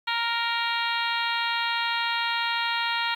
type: harmonic tone with a mistuned harmonic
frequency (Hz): 466.2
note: A#4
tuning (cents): 0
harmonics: 2 / 3 / 4 / 5 / 6 / 7 / 8 / 9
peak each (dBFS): -29 / -31 / -32 / -33 / -34 / -34 / -35 / -36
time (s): 0.07-3.15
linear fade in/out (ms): 10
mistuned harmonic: 8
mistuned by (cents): +19
effects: 9-bit